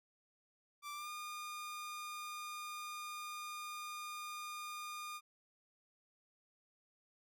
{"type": "tone with pitch glide", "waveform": "sawtooth", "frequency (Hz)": [1173, 1215.1], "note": ["D6", "D#6"], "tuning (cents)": [-2, -41], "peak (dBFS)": -40, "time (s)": [0.82, 5.21], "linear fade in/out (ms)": 50, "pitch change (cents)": 61, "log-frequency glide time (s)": [0.94, 1.09], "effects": []}